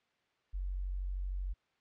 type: tone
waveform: sine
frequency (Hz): 46.45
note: F#1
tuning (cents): +7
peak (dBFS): -34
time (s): 0.53-1.54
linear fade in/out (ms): 20
effects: white hiss -75 dBFS RMS until 1.8 s + low-pass 3000 Hz 12 dB/octave